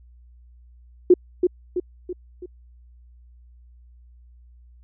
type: tone with echo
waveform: sine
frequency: 359.7 Hz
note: F#4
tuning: 49 cents flat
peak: -8 dBFS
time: 1.1-1.14 s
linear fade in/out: 5 ms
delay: 330 ms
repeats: 4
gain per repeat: -6 dB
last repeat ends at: 2.46 s
effects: added 60 Hz sine -47 dBFS peak until 4.83 s